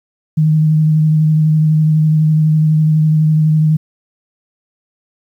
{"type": "tone with vibrato", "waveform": "sine", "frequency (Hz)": 155.4, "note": "D#3", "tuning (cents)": -2, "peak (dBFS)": -8, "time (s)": [0.37, 3.77], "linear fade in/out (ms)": 10, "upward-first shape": "sine", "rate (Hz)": 12, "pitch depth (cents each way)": 18, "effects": ["8-bit"]}